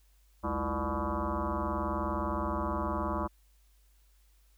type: tone with frequency modulation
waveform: sine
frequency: 459.4 Hz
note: A#4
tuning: 25 cents flat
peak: -29 dBFS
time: 0.43-3.28 s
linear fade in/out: 20 ms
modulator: 134 Hz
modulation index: 5.6
effects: added 50 Hz sine -61 dBFS peak until 4.57 s + white hiss -71 dBFS RMS until 4.57 s